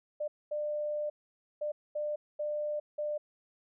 sine tone bursts at uneven times, 597 Hz, D5, 28 cents sharp, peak -31 dBFS, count 6, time 0.2-0.28 / 0.51-1.1 / 1.61-1.72 / 1.95-2.16 / 2.39-2.8 / 2.98-3.18 s, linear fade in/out 10 ms, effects none

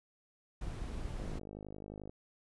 brown noise, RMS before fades -40 dBFS, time 0.61-1.39 s, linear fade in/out 5 ms
click train, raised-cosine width 2 ms, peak -33 dBFS, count 47, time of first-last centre 1.2-2.095 s, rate 51.4 Hz
effects resampled to 24000 Hz

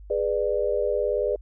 sine chord, G# diminished, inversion none, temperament equal with one note detuned, 415.3 / 493.9 / 594.8 Hz, G#4 / B4 / D5, 0 / 0 / +22 cents, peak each -26 dBFS, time 0.1-1.36 s, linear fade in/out 5 ms, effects added 50 Hz sine -41 dBFS peak until 1.41 s

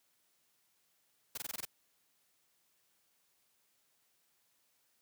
white noise bursts, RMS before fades -40 dBFS, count 7, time 1.35-1.652 s, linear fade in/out 5 ms, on 26 ms, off 20 ms, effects white hiss -75 dBFS RMS until 5.01 s + high-pass 80 Hz 12 dB/octave

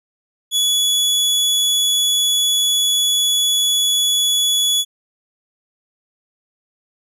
sawtooth tone, 3399 Hz, G#7, 39 cents sharp, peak -11 dBFS, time 0.51-4.85 s, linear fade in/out 50 ms, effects resampled to 32000 Hz

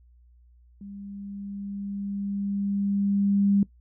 sine tone with level ramp, 200 Hz, G3, 35 cents sharp, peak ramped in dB -38 to -17 dBFS, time 0.81-3.63 s, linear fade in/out 2 ms, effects noise-tail reverb RT60 0.1 s tail -20 dB re dry + added 60 Hz sine -53 dBFS peak until 3.8 s

